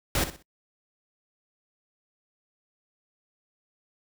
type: noise with echo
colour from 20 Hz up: pink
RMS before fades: -25 dBFS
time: 0.15-0.24 s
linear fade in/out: 2 ms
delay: 62 ms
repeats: 3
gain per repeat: -11 dB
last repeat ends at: 0.426 s
effects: noise-tail reverb RT60 0.1 s tail -26 dB re dry